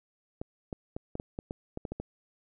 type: clicks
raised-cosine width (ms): 2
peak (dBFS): -22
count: 11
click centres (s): 0.415 / 0.728 / 0.965 / 1.154 / 1.199 / 1.389 / 1.509 / 1.774 / 1.852 / 1.92 / 2
effects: none